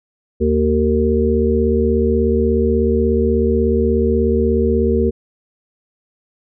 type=harmonic tone; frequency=76.5 Hz; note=D#2; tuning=29 cents flat; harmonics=1 / 3 / 5 / 6; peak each=-18 / -18 / -18 / -18 dBFS; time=0.4-5.11 s; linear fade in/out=20 ms; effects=none